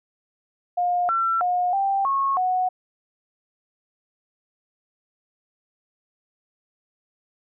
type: tone with pitch steps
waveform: sine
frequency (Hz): 711 / 1349 / 718 / 786 / 1094 / 737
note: F5 / E6 / F5 / G5 / C#6 / F#5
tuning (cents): +31 / +40 / +48 / +4 / -23 / -7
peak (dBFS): -19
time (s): 0.77-2.69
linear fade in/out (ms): 10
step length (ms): 320
effects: none